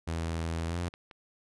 sawtooth tone with pitch glide, 82.4 to 87.05 Hz, E2 to F2, 0 to -5 cents, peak -27 dBFS, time 0.07-0.89 s, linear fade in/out 10 ms, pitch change +95 cents, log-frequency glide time 0.67-0.78 s
click train, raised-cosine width 0.3 ms, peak -32 dBFS, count 5, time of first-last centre 0.42-1.112 s, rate 5.78 Hz
effects resampled to 24000 Hz

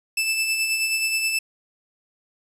sawtooth tone with tremolo, 2637 Hz, E7, in tune, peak -16 dBFS, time 0.17-1.39 s, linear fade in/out 5 ms, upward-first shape sine, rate 9.4 Hz, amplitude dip 40%, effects resampled to 32000 Hz + 8-bit

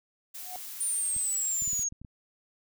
blue noise, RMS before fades -41 dBFS, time 0.34-1.84 s, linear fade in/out 10 ms
triangle tone with exponential growth, 729 Hz, F#5, 26 cents flat, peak -33 dBFS, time 0.35-0.56 s, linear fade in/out 0 ms, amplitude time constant 44 ms
sine exponential sweep, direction down, 9397 to 6530 Hz, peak -27 dBFS, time 0.8-1.89 s, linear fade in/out 10 ms
clicks, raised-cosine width 5 ms, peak -33 dBFS, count 8, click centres 1.165 / 1.622 / 1.677 / 1.732 / 1.794 / 1.924 / 2.016 / 2.048 s
effects none

